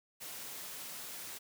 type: high-pass noise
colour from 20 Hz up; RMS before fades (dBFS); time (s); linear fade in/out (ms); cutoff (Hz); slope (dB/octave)
white; -45; 0.2-1.39; 20; 110; 12
effects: none